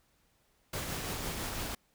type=noise with tremolo; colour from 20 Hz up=pink; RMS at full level=-36 dBFS; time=0.73-1.75 s; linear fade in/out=5 ms; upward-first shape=triangle; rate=6 Hz; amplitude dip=30%; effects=pink hiss -71 dBFS RMS until 1.94 s